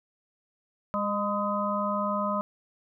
harmonic tone with a mistuned harmonic, 204.2 Hz, G#3, 29 cents flat, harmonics 1 / 3 / 5 / 6, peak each -31 / -31 / -31 / -31 dBFS, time 0.94-2.41 s, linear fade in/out 0 ms, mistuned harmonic 6, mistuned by +42 cents, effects none

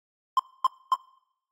triangle tone bursts, 1046 Hz, C6, 1 cent flat, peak -15 dBFS, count 3, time 0.37-0.942 s, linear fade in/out 2 ms, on 24 ms, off 250 ms, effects noise-tail reverb RT60 0.8 s tail -23 dB re dry + AAC 48 kbps

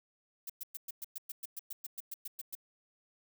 violet noise bursts, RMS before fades -41 dBFS, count 16, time 0.47-2.552 s, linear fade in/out 5 ms, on 27 ms, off 110 ms, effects none

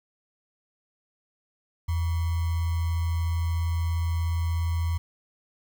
sine tone with sample-and-hold, 83.5 Hz, E2, 23 cents sharp, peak -23 dBFS, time 1.88-4.98 s, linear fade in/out 10 ms, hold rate 1050 Hz, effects none

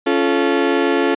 35% pulse chord, Db augmented, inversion none, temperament just, 277.2 / 346.5 / 433.1 Hz, Db4 / F4 / A4, 0 / -14 / -27 cents, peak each -17 dBFS, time 0.06-1.15 s, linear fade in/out 10 ms, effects resampled to 8000 Hz

